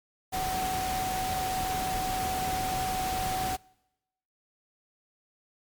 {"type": "tone in noise", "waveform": "sine", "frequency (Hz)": 750, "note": "F#5", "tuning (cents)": 23, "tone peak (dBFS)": -29, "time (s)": [0.32, 3.57], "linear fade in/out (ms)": 20, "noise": "pink", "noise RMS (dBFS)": -34, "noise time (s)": [0.32, 3.57], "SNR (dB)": 2, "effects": ["noise-tail reverb RT60 0.9 s tail -25 dB re dry", "MP3 96 kbps"]}